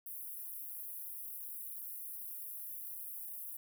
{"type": "high-pass noise", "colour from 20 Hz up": "pink", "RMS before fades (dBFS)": -45, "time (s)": [0.06, 3.57], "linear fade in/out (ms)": 5, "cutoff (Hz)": 11000, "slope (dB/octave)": 48, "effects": []}